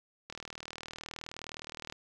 click train, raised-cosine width 0.2 ms, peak -24 dBFS, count 65, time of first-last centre 0.3-1.924 s, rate 39.4 Hz, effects none

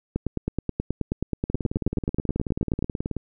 two click trains, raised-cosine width 3 ms, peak -14 / -11 dBFS, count 32 / 26, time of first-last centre 1.5-3.167 / 0.16-2.825 s, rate 18.6 / 9.38 Hz, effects none

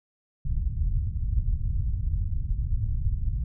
pink low-pass noise, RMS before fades -26 dBFS, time 0.45-3.44 s, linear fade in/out 5 ms, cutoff 110 Hz, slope 24 dB/octave, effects none

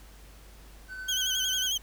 triangle tone with tremolo, 1517 Hz, F#6, 43 cents sharp, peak -34 dBFS, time 0.88-1.71 s, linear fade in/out 50 ms, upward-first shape square, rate 9.6 Hz, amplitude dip 25%
30% pulse tone with vibrato, 3157 Hz, G7, 12 cents sharp, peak -24 dBFS, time 1.08-1.78 s, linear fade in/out 10 ms, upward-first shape sine, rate 11 Hz, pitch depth 77 cents each way
effects added 50 Hz sine -49 dBFS peak until 1.82 s + pink hiss -55 dBFS RMS until 1.82 s

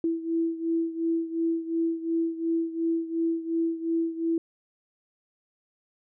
sine beating tone pair, 329.6 / 332.4 Hz, E4 / E4, 0 / +15 cents, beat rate 2.8 Hz, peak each -26 / -30 dBFS, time 0.04-4.38 s, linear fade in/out 2 ms, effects none

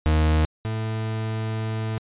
40% pulse tone pair in turn, 77.78 / 110.35 Hz, D#2 / A2, 0 / +5 cents, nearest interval tritone, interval 605 cents, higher second, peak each -16 / -24 dBFS, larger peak first, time 0.06-0.45 / 0.65-1.98 s, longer second, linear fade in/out 0 ms, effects resampled to 8000 Hz

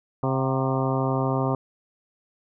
harmonic tone with a mistuned harmonic, 132.9 Hz, C3, 27 cents sharp, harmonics 1 / 2 / 3 / 4 / 5 / 6 / 7 / 8 / 9, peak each -25 / -28 / -30 / -31 / -32 / -33 / -33 / -34 / -35 dBFS, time 0.23-1.55 s, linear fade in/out 2 ms, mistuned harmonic 6, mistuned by -73 cents, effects none

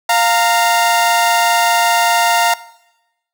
sawtooth tone pair together, 698.5 / 923 Hz, F5 / A#5, 0 / -17 cents, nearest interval perfect fourth, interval 483 cents, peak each -10 dBFS, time 0.09-2.54 s, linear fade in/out 5 ms, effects noise-tail reverb RT60 0.9 s tail -19 dB re dry

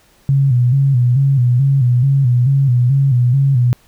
sine tone with vibrato, 130 Hz, C3, 11 cents flat, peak -9 dBFS, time 0.29-3.73 s, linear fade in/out 0 ms, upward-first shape square, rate 2.3 Hz, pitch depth 100 cents each way, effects pink hiss -52 dBFS RMS until 3.87 s

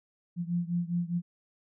sine beating tone pair, 171.7 / 176.6 Hz, F3 / F3, -29 / +20 cents, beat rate 4.9 Hz, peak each -30 / -32 dBFS, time 0.36-1.22 s, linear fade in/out 50 ms, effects none

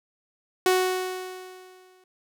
sawtooth tone with exponential decay, 370 Hz, F#4, in tune, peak -13 dBFS, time 0.66-2.04 s, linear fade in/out 2 ms, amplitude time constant 300 ms, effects none

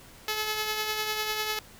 5% pulse tone with tremolo, 429.5 Hz, A4, 42 cents flat, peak -15 dBFS, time 0.28-1.59 s, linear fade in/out 2 ms, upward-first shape triangle, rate 10 Hz, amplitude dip 45%, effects pink hiss -51 dBFS RMS until 1.79 s

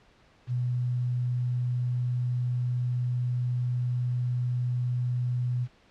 sine tone with quantisation, 123.47 Hz, B2, in tune, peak -25 dBFS, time 0.47-5.68 s, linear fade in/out 50 ms, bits 9, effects pink hiss -60 dBFS RMS until 5.9 s + low-pass 4000 Hz 12 dB/octave

